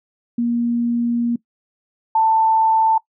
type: tone pair in turn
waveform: sine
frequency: 236.8 / 888.1 Hz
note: A#3 / A5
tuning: +27 / +16 cents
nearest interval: octave + major seventh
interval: 2289 cents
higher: second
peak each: -16 / -12 dBFS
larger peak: second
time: 0.38-1.36 / 2.15-2.98 s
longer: first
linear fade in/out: 5 ms
effects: noise-tail reverb RT60 0.1 s tail -20 dB re dry